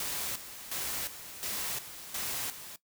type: noise with tremolo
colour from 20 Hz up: white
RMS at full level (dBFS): -35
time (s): 0-2.76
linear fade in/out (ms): 2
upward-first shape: square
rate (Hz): 1.4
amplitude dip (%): 70
effects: noise-tail reverb RT60 0.1 s tail -17 dB re dry